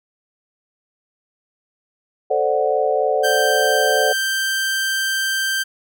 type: chord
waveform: sine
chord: D dominant seventh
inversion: second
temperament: equal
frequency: 440 / 523.3 / 587.3 / 740 Hz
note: A4 / C5 / D5 / F#5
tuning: 0 / 0 / 0 / 0 cents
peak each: -21 dBFS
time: 2.3-4.13 s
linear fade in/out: 10 ms
type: tone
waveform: sawtooth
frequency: 1568 Hz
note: G6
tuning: in tune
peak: -15 dBFS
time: 3.23-5.64 s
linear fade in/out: 20 ms
effects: none